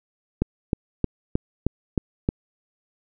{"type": "click train", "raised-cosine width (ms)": 3, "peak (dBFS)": -7, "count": 7, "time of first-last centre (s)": [0.42, 2.289], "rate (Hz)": 3.21, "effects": []}